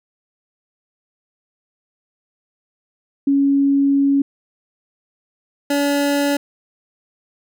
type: tone pair in turn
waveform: sine / 25% pulse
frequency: 278.3 / 285.1 Hz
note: C#4 / C#4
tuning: +7 / +49 cents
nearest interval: unison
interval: 42 cents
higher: second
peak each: -12 dBFS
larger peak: neither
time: 3.27-4.22 / 5.7-6.37 s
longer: first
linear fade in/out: 5 ms
effects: none